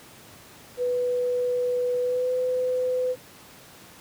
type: tone with pitch glide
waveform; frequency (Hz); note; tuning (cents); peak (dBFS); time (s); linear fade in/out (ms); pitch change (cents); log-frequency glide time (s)
sine; 493.9 to 504.9; B4 to B4; 0 to +38; -22; 0.77-3.16; 50; +38; 2-2.32
effects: pink hiss -48 dBFS RMS until 4 s + high-pass 100 Hz 12 dB/octave